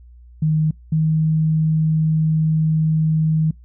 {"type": "tone pair in turn", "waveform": "sine", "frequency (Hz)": [155.6, 157.5], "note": ["D#3", "D#3"], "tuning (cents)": [0, 21], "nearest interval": "unison", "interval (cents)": 21, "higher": "second", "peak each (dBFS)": -14, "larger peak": "neither", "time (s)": [[0.42, 0.71], [0.92, 3.51]], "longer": "second", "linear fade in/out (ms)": 5, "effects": ["noise-tail reverb RT60 0.2 s tail -26 dB re dry", "added 60 Hz sine -41 dBFS peak until 3.64 s"]}